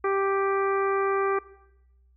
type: harmonic tone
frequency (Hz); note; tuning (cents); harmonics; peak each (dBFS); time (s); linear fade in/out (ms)
392; G4; 0; 1 / 2 / 3 / 4 / 5 / 6; -24 / -33 / -28 / -36 / -38 / -42; 0.04-1.39; 5
effects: noise-tail reverb RT60 0.9 s tail -19 dB re dry + added 62 Hz sine -57 dBFS peak until 2.16 s